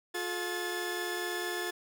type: tone cluster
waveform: sawtooth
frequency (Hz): 355.5 / 431.1 / 1733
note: F4 / A4 / A6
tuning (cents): +31 / -35 / -27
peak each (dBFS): -32 / -37 / -33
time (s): 0.14-1.71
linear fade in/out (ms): 10
effects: none